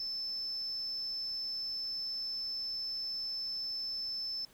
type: tone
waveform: sine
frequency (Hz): 5274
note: E8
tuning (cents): 0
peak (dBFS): -34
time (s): 0-4.45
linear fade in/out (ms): 2
effects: tanh soft clip ceiling -31 dBFS + pink hiss -62 dBFS RMS until 4.53 s